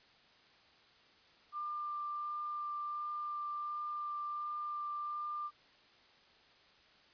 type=tone with vibrato; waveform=sine; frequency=1191 Hz; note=D6; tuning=24 cents sharp; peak=-37 dBFS; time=1.52-5.51 s; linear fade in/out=50 ms; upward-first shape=sine; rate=1.4 Hz; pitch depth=9 cents each way; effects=white hiss -64 dBFS RMS until 7.13 s + resampled to 11025 Hz